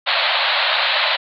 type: band-pass noise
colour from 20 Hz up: white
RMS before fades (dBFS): -18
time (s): 0.06-1.17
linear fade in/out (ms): 20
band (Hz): 540 to 4300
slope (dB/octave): 96
effects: none